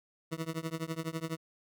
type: tone with tremolo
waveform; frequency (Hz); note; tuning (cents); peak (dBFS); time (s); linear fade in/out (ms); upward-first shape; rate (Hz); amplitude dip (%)
20% pulse; 162.2; E3; -28; -26; 0.31-1.37; 20; triangle; 12; 100
effects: none